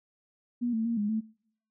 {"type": "tone with pitch steps", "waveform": "sine", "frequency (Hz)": [241.1, 223.5, 232.4, 207.1, 219.6], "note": ["B3", "A3", "A#3", "G#3", "A3"], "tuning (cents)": [-41, 27, -5, -5, -3], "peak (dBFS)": -26, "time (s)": [0.61, 1.21], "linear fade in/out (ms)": 20, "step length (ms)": 120, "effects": ["noise-tail reverb RT60 0.7 s tail -26 dB re dry"]}